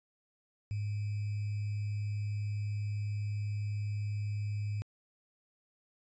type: tone with sample-and-hold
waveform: sine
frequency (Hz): 103.83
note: G#2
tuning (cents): 0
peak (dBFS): -32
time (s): 0.71-4.82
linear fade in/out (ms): 0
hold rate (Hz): 2450
effects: resampled to 16000 Hz